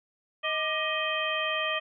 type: harmonic tone with a mistuned harmonic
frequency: 628 Hz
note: D#5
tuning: 16 cents sharp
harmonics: 1 / 2 / 3 / 4 / 5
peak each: -33 / -33 / -33 / -33 / -33 dBFS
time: 0.43-1.8 s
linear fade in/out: 20 ms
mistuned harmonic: 2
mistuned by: -90 cents
effects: none